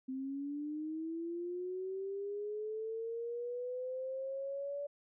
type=linear sweep; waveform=sine; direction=up; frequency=259 to 576 Hz; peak=-37 dBFS; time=0.08-4.87 s; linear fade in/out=10 ms; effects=none